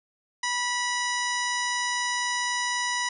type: harmonic tone with a mistuned harmonic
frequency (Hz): 977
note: B5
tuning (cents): -19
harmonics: 1 / 2 / 3 / 4 / 5 / 6 / 7 / 9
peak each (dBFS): -30 / -29 / -36 / -36 / -36 / -36 / -39 / -41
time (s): 0.43-3.09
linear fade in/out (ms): 5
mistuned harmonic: 5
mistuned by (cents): +56
effects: none

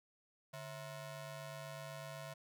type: ring-modulated tone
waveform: sawtooth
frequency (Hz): 400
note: G4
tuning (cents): +35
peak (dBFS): -39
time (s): 0.53-2.34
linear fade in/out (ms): 10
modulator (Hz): 254
effects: none

